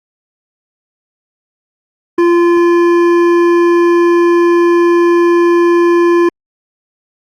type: tone with hard clipping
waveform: sine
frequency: 344.7 Hz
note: F4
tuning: 23 cents flat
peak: -8 dBFS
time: 2.18-6.29 s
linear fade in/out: 5 ms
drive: 11 dB
effects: Opus 24 kbps